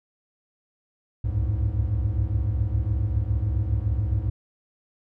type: tone cluster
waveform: triangle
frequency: 65.1 / 70.3 / 84.8 / 100.8 / 108 Hz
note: C2 / C#2 / E2 / G2 / A2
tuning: -8 / +25 / +50 / +49 / -32 cents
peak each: -25 / -29 / -30 / -25 / -25 dBFS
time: 1.24-4.3 s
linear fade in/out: 10 ms
effects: none

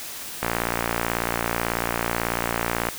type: click train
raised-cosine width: 0.5 ms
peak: -7 dBFS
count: 144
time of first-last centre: 0.43-2.887 s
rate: 58.2 Hz
effects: white hiss -35 dBFS RMS until 2.98 s

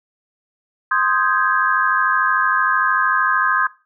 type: chord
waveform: sine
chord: Ab major seventh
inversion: first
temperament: equal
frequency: 1046.5 / 1244.5 / 1568 / 1661.2 Hz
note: C6 / Eb6 / G6 / Ab6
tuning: 0 / 0 / 0 / 0 cents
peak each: -20 dBFS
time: 0.91-3.67 s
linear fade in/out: 5 ms
effects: noise-tail reverb RT60 0.3 s tail -18 dB re dry

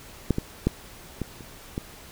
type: clicks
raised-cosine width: 3 ms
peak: -7 / -12 / -7 / -15 / -29 / -15 dBFS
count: 6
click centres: 0.307 / 0.384 / 0.67 / 1.217 / 1.408 / 1.779 s
effects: pink hiss -46 dBFS RMS until 2.11 s

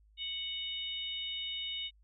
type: harmonic tone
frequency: 740 Hz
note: F#5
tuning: in tune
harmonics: 3 / 4 / 5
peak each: -46 / -39 / -39 dBFS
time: 0.17-1.91 s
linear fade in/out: 50 ms
effects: added 52 Hz sine -61 dBFS peak until 2.03 s

